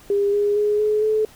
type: tone with pitch steps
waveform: sine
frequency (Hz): 403.4 / 410.5 / 417.6 / 424.9 / 432.4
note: G4 / G#4 / G#4 / G#4 / A4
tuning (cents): +50 / -20 / +10 / +40 / -30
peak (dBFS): -16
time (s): 0.1-1.25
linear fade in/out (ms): 2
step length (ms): 230
effects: pink hiss -48 dBFS RMS until 1.35 s